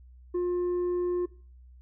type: tone with tanh clipping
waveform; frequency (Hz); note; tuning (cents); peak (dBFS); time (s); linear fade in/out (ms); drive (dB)
sine; 355.1; F4; +29; -26; 0.34-1.26; 10; 3
effects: noise-tail reverb RT60 0.4 s tail -20 dB re dry + added 62 Hz sine -49 dBFS peak until 1.81 s